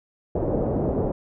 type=low-pass noise; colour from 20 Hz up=white; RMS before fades=-24 dBFS; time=0.35-1.12 s; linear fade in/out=5 ms; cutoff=560 Hz; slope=24 dB/octave; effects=none